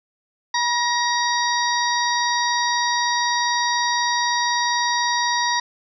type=harmonic tone with a mistuned harmonic; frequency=944 Hz; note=A#5; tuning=22 cents sharp; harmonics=1 / 2 / 4 / 5 / 6; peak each=-21 / -24 / -27 / -28 / -29 dBFS; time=0.54-5.6 s; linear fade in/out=5 ms; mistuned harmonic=1; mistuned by=+42 cents; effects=none